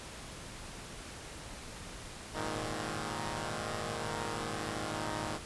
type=chord; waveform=5% pulse; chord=Ab suspended second; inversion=none; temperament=equal; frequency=103.83 / 116.54 / 155.56 Hz; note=Ab2 / Bb2 / Eb3; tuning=0 / 0 / 0 cents; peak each=-29 dBFS; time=2.33-5.4 s; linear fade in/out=50 ms; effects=pink hiss -46 dBFS RMS until 5.45 s + resampled to 24000 Hz

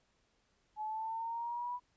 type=linear sweep; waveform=sine; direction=up; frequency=850 to 987 Hz; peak=-36 dBFS; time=0.76-1.8 s; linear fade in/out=50 ms; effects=pink hiss -75 dBFS RMS until 1.96 s + resampled to 16000 Hz

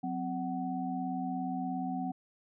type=tone cluster; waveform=sine; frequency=181.9 / 259 / 748 Hz; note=F#3 / C4 / F#5; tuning=-29 / -17 / +19 cents; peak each=-38 / -35 / -37 dBFS; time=0.03-2.12 s; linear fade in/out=10 ms; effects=none

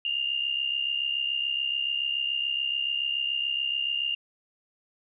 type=tone pair together; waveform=sine; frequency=2798 / 2865 Hz; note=F7 / F7; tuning=+3 / +44 cents; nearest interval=unison; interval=41 cents; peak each=-27 / -31 dBFS; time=0.05-4.15 s; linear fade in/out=2 ms; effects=none

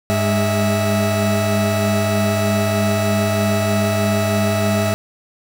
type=tone cluster; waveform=40% pulse; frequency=101.3 / 205.8 / 654 Hz; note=G#2 / G#3 / E5; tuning=-43 / -16 / -14 cents; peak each=-19 dBFS; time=0.1-4.94 s; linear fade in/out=0 ms; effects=8-bit

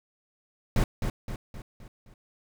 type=noise with echo; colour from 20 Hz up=brown; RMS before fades=-22 dBFS; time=0.76-0.84 s; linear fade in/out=2 ms; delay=260 ms; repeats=5; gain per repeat=-6 dB; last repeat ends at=2.14 s; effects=none

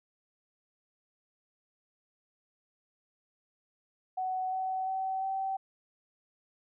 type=tone with pitch steps; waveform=sine; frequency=747 / 754.8 / 762.7 / 770.7 Hz; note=F#5 / F#5 / G5 / G5; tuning=+16 / +34 / -48 / -30 cents; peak=-30 dBFS; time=4.17-5.57 s; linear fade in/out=10 ms; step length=350 ms; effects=none

